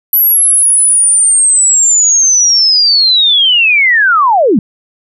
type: linear sweep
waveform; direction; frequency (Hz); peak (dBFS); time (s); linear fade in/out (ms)
sine; down; 11840 to 174.61; -5; 0.13-4.59; 2
effects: none